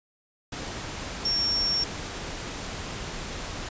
sine tone in noise, 5500 Hz, F8, 27 cents flat, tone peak -23 dBFS, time 1.25-1.84 s, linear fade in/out 5 ms, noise pink, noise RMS -35 dBFS, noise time 0.52-3.69 s, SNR +9 dB, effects resampled to 16000 Hz

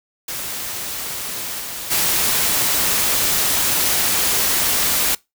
white noise with level steps, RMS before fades -27 / -29 / -18 dBFS, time 0.28-5.15 s, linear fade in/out 5 ms, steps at 1.59 / 1.9 s, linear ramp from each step 20 ms, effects noise-tail reverb RT60 0.2 s tail -23 dB re dry

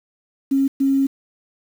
sine tone bursts at uneven times, 272.3 Hz, C#4, 31 cents flat, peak -14 dBFS, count 2, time 0.51-0.68 / 0.8-1.07 s, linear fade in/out 10 ms, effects 7-bit

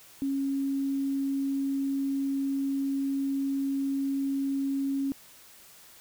sine tone, 274.3 Hz, C#4, 18 cents flat, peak -26 dBFS, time 0.22-5.12 s, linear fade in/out 0 ms, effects white hiss -53 dBFS RMS until 6 s

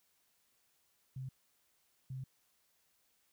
sine tone bursts at uneven times, 131.1 Hz, C3, 4 cents sharp, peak -40 dBFS, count 2, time 1.16-1.29 / 2.1-2.24 s, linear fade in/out 5 ms, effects white hiss -75 dBFS RMS until 3.32 s

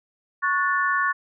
sine chord, F# minor, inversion second, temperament equal with one note detuned, 1108.7 / 1463 / 1760 Hz, C#6 / F#6 / A6, 0 / -20 / 0 cents, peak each -23 / -25 / -24 dBFS, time 0.42-1.13 s, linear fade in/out 20 ms, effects none

